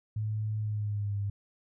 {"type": "tone with pitch glide", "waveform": "sine", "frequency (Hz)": [107.5, 100.88], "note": ["A2", "G#2"], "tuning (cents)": [-40, -50], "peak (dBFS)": -29, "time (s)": [0.16, 1.3], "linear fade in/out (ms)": 5, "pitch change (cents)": -110, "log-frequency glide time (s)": [0.58, 1.18], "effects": []}